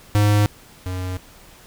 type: tone pair in turn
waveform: square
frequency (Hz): 103.83 / 91.91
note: G#2 / F#2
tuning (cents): 0 / -11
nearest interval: major second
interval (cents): 211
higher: first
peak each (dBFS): -14 / -25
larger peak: first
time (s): 0.15-0.46 / 0.86-1.17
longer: neither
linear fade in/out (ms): 0
effects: pink hiss -47 dBFS RMS until 1.66 s